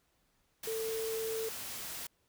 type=tone in noise; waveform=sine; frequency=445.9 Hz; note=A4; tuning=23 cents sharp; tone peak=-34 dBFS; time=0.67-1.49 s; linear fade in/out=5 ms; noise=white; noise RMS=-42 dBFS; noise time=0.63-2.07 s; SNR=+5 dB; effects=pink hiss -74 dBFS RMS until 2.28 s